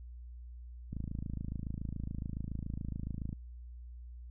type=click train; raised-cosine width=5 ms; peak=-26 dBFS; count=66; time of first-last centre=0.93-3.329 s; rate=27.1 Hz; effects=added 60 Hz sine -45 dBFS peak until 4.3 s